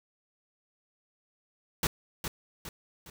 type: noise with echo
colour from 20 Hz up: pink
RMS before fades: -27 dBFS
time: 1.83-1.87 s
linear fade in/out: 2 ms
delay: 410 ms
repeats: 3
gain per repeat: -7 dB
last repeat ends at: 3.1 s
effects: none